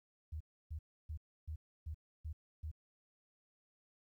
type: tone bursts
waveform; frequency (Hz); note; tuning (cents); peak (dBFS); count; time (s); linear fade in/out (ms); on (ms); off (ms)
sine; 77.78; D#2; 0; -40; 7; 0.32-2.715; 10; 85; 300
effects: 13-bit